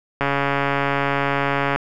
click train, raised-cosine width 0.5 ms, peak -5 dBFS, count 218, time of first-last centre 0.21-1.76 s, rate 140 Hz, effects none

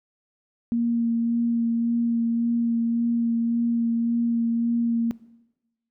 sine tone with vibrato, 233.1 Hz, A#3, in tune, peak -20 dBFS, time 0.72-5.11 s, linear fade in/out 0 ms, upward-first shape sine, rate 1.8 Hz, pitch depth 14 cents each way, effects noise-tail reverb RT60 1.0 s tail -20 dB re dry

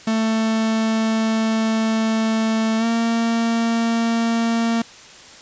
45% pulse tone with pitch glide, 221.9 to 230 Hz, A3 to A#3, +15 to -23 cents, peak -17 dBFS, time 0.07-4.82 s, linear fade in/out 5 ms, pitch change +62 cents, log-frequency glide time 2.78-2.85 s, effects white hiss -42 dBFS RMS until 5.41 s + resampled to 16000 Hz

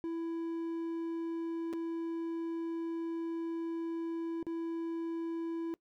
triangle tone with dropouts, 331.7 Hz, E4, 11 cents sharp, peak -32 dBFS, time 0.04-5.74 s, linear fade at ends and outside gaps 0 ms, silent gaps 1.729-1.735 / 4.428-4.467 s, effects noise-tail reverb RT60 0.1 s tail -21 dB re dry

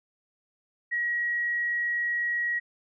sine tone, 1906 Hz, A#6, 38 cents sharp, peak -25 dBFS, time 0.91-2.6 s, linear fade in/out 20 ms, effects none

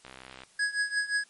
click train, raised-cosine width 0.3 ms, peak -28 dBFS, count 26, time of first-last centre 0.05-0.435 s, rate 64.9 Hz
square tone with tremolo, 1666 Hz, G#6, 5 cents sharp, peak -24 dBFS, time 0.59-1.24 s, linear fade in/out 5 ms, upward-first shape triangle, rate 5.7 Hz, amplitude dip 90%
effects white hiss -60 dBFS RMS until 1.29 s + MP3 48 kbps

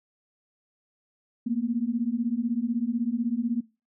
sine beating tone pair, 226.6 / 242.6 Hz, A#3 / B3, -49 / -31 cents, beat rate 16 Hz, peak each -27 dBFS, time 1.46-3.61 s, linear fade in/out 10 ms, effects noise-tail reverb RT60 0.3 s tail -22 dB re dry

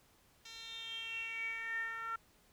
10% pulse tone with band-pass filter sweep, 454.5 Hz, A#4, 44 cents flat, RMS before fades -42 dBFS, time 0.45-2.16 s, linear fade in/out 5 ms, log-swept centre 4500 to 1400 Hz, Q 9.6, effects pink hiss -68 dBFS RMS until 2.52 s

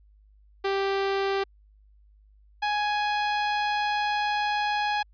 sawtooth tone pair in turn, 392 / 833.3 Hz, G4 / G#5, 0 / +6 cents, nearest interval octave + minor second, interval 1306 cents, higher second, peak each -20 / -20 dBFS, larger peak neither, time 0.64-1.44 / 2.62-5.03 s, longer second, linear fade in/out 10 ms, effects added 51 Hz sine -54 dBFS peak until 5.13 s + resampled to 11025 Hz

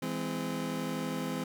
30% pulse chord, E augmented, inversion none, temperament just, 164.81 / 206 / 257.5 Hz, E3 / G#3 / B#3, 0 / -14 / -28 cents, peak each -35 / -36 / -33 dBFS, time 0.02-1.44 s, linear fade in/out 5 ms, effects none

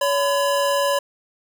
square tone pair together, 564.5 / 1009 Hz, C#5 / B5, +31 / +37 cents, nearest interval minor seventh, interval 1006 cents, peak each -20 / -23 dBFS, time 0.01-0.99 s, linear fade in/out 5 ms, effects none

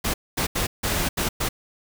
pink noise bursts at uneven times, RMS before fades -24 dBFS, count 6, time 0.04-0.14 / 0.37-0.47 / 0.55-0.67 / 0.83-1.09 / 1.17-1.29 / 1.4-1.49 s, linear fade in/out 10 ms, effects none

